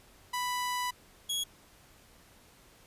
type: tone pair in turn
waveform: sawtooth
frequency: 990 / 3330 Hz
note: B5 / G#7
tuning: +4 / +4 cents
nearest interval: octave + major sixth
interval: 2100 cents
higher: second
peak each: -27 / -27 dBFS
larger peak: neither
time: 0.33-0.91 / 1.29-1.44 s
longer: first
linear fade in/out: 10 ms
effects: pink hiss -59 dBFS RMS until 2.86 s + resampled to 32000 Hz